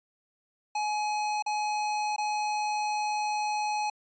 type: tone with dropouts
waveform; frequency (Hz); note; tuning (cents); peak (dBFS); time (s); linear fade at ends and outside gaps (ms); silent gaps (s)
square; 843; G#5; +26; -28; 0.75-3.9; 5; 1.424-1.462 / 2.163-2.181
effects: resampled to 16000 Hz